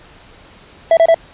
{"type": "tone bursts", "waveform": "triangle", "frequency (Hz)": 660, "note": "E5", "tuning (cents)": 2, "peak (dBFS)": -4, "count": 3, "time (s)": [0.91, 1.144], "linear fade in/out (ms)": 2, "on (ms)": 60, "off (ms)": 27, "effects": ["pink hiss -43 dBFS RMS until 1.33 s", "resampled to 8000 Hz"]}